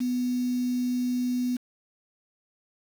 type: tone with quantisation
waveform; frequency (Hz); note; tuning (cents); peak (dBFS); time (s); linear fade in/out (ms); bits
sine; 248.2; B3; +9; -24; 0-1.57; 10; 7
effects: none